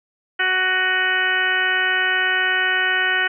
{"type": "harmonic tone with a mistuned harmonic", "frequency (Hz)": 372, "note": "F#4", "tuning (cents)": 9, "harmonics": [1, 2, 3, 4, 5, 6, 7, 8], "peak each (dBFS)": [-31, -29, -32, -20, -21, -30, -29, -26], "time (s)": [0.39, 3.28], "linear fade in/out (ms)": 10, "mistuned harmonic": 7, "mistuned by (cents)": -55, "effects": []}